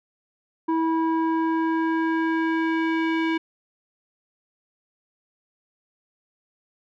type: tone with low-pass filter sweep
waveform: square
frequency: 324.9 Hz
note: E4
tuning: 25 cents flat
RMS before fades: -23 dBFS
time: 0.68-3.38 s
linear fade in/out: 10 ms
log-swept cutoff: 940 to 2500 Hz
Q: 2
effects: none